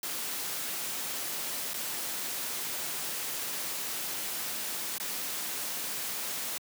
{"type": "noise with dropouts", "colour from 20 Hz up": "white", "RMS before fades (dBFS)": -35, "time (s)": [0.03, 6.58], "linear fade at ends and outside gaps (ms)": 2, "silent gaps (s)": [[1.735, 1.741], [4.982, 4.999]], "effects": ["high-pass 150 Hz 12 dB/octave"]}